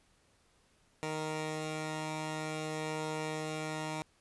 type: tone pair together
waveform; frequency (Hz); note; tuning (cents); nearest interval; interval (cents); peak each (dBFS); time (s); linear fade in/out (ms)
10% pulse; 155.58 / 466.2; D#3 / A#4; 0 / 0; octave + perfect fifth; 1900; -28 / -35; 1.03-4.02; 0
effects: pink hiss -69 dBFS RMS until 4.2 s + resampled to 24000 Hz